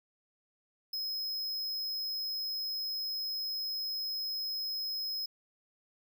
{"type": "tone", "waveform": "square", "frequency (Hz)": 5120, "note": "D#8", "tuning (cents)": 49, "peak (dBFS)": -34, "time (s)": [0.93, 5.26], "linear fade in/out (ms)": 5, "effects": []}